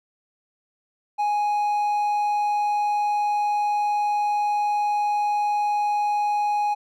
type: tone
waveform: triangle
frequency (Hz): 830.6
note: G#5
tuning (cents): 0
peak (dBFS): -18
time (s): 1.18-6.75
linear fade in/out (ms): 20
effects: none